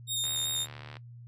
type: tone with vibrato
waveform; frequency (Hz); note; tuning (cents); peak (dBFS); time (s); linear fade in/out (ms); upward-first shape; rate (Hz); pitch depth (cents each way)
sawtooth; 3687; A#7; -20; -26; 0.07-0.67; 50; square; 5.2; 12
type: click train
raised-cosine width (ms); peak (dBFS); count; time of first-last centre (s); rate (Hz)
0.3; -28; 55; 0.24-0.969; 74.1
effects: noise-tail reverb RT60 0.1 s tail -19 dB re dry + added 119 Hz sine -45 dBFS peak until 1.27 s